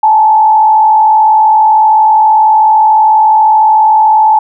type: tone with frequency modulation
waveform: sine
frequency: 867 Hz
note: A5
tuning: 26 cents flat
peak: -3 dBFS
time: 0.03-4.39 s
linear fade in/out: 5 ms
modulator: 47.7 Hz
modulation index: 0.52
effects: none